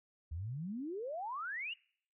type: exponential sweep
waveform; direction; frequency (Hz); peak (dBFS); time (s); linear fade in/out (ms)
sine; up; 73.42 to 2967; -38; 0.31-1.74; 10
effects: noise-tail reverb RT60 0.6 s tail -25 dB re dry